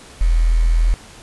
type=tone with quantisation; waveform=sine; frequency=41.2 Hz; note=E1; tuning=in tune; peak=-11 dBFS; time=0.21-0.94 s; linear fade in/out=0 ms; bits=6; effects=pink hiss -41 dBFS RMS until 1.22 s + resampled to 24000 Hz